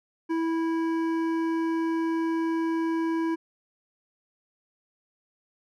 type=tone with hard clipping; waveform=triangle; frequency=327.9 Hz; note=E4; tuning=9 cents flat; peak=-26 dBFS; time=0.29-3.36 s; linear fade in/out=20 ms; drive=15 dB; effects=none